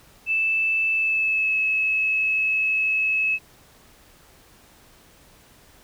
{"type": "tone with pitch glide", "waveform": "sine", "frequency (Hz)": [2637, 2586], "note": ["E7", "E7"], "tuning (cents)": [0, -34], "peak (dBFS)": -19, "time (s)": [0.26, 3.39], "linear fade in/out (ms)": 50, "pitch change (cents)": -34, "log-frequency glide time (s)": [0.92, 1.56], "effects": ["pink hiss -53 dBFS RMS until 5.83 s"]}